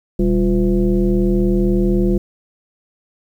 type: tone with frequency modulation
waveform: sine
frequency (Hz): 194.1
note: G3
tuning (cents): -17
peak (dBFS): -12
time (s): 0.19-2.18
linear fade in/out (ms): 5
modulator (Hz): 156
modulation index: 1.3
effects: 8-bit